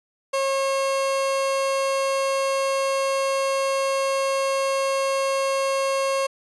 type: tone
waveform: 30% pulse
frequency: 542 Hz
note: C#5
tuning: 39 cents flat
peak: -18 dBFS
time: 0.33-6.27 s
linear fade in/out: 10 ms
effects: resampled to 24000 Hz